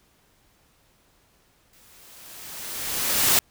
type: noise with exponential growth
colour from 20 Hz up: white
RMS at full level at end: -17 dBFS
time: 1.73-3.39 s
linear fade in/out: 2 ms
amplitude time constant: 360 ms
effects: pink hiss -62 dBFS RMS until 3.5 s